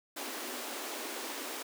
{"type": "high-pass noise", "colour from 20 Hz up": "pink", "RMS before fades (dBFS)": -40, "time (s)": [0.16, 1.63], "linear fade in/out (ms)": 10, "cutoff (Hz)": 240, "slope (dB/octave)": 96, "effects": []}